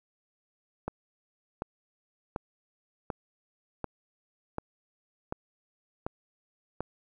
click train, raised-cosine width 1 ms, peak -18 dBFS, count 9, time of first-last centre 0.88-6.806 s, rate 1.35 Hz, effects 10-bit

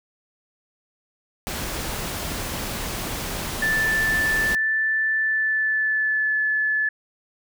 pink noise, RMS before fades -29 dBFS, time 1.47-4.55 s, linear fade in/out 0 ms
sine tone with pitch glide, 1760 to 1727.8 Hz, A6 to A6, 0 to -32 cents, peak -19 dBFS, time 3.62-6.89 s, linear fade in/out 5 ms, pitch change -32 cents, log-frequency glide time 5.19-6.38 s
effects none

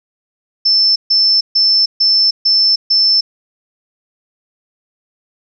sine tone bursts, 5300 Hz, E8, 9 cents sharp, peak -8 dBFS, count 6, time 0.65-3.21 s, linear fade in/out 10 ms, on 310 ms, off 140 ms, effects none

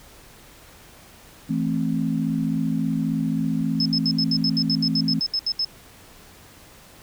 sine chord, A minor, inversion second, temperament equal with one note detuned, 164.81 / 220 / 263.6 Hz, E3 / A3 / C4, 0 / 0 / +13 cents, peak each -25 dBFS, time 1.49-5.2 s, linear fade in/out 10 ms
sine tone bursts, 5200 Hz, E8, 24 cents flat, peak -20 dBFS, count 15, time 3.8-5.648 s, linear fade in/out 2 ms, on 56 ms, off 72 ms
effects pink hiss -48 dBFS RMS until 7.02 s

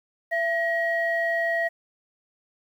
sine tone pair together, 671.8 / 1900 Hz, E5 / A#6, +33 / +33 cents, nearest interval octave + tritone, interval 1800 cents, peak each -24 dBFS, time 0.31-1.69 s, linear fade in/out 20 ms, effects tanh soft clip ceiling -15 dBFS + 9-bit

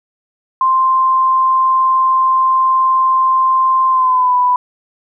sine tone with pitch glide, 1046.5 to 992.3 Hz, C6 to B5, 0 to +8 cents, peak -9 dBFS, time 0.61-4.56 s, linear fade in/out 2 ms, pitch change -92 cents, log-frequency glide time 3.9-4.35 s, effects none

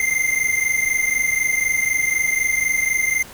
square tone pair together, 2078 / 2102 Hz, C7 / C7, -12 / +7 cents, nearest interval unison, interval 19 cents, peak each -21 dBFS, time 0-3.23 s, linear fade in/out 2 ms, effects pink hiss -40 dBFS RMS until 3.33 s

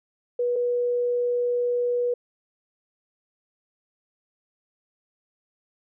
sine tone pair in turn, 486.3 / 486.3 Hz, B4 / B4, -27 / -27 cents, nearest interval unison, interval 0 cents, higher neither, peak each -21 dBFS, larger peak neither, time 0.39-0.56 / 0.56-2.14 s, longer second, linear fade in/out 5 ms, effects none

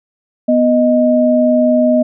sine tone pair together, 246.9 / 622.1 Hz, B3 / D#5, 0 / 0 cents, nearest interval octave + major third, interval 1600 cents, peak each -11 dBFS, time 0.48-2.03 s, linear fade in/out 10 ms, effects none

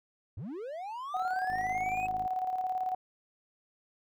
triangle linear sweep, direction up, 77.3 to 2575 Hz, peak -35 dBFS, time 0.37-2.07 s, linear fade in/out 5 ms
sine tone with tremolo, 743 Hz, F#5, 7 cents sharp, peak -28 dBFS, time 1.14-2.95 s, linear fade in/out 5 ms, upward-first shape square, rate 18 Hz, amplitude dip 45%
click train, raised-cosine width 3 ms, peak -35 dBFS, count 41, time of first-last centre 1.5-2.259 s, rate 52.7 Hz
effects none

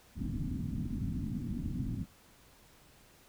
white low-pass noise, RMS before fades -36 dBFS, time 0.15-2.06 s, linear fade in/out 50 ms, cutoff 270 Hz, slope 48 dB/octave, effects pink hiss -61 dBFS RMS until 3.28 s

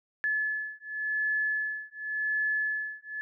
sine beating tone pair, 1720 / 1720.9 Hz, A6 / A6, -40 / -39 cents, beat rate 0.9 Hz, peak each -31 / -31 dBFS, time 0.24-3.21 s, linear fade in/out 0 ms, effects none

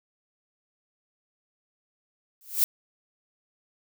violet noise with exponential growth, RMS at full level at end -18 dBFS, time 2.41-2.64 s, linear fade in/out 0 ms, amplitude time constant 48 ms, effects none

